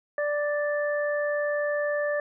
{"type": "harmonic tone", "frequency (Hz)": 587.3, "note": "D5", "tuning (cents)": 0, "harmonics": [1, 2, 3], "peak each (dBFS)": [-25, -38, -31], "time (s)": [0.18, 2.2], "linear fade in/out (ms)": 2, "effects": []}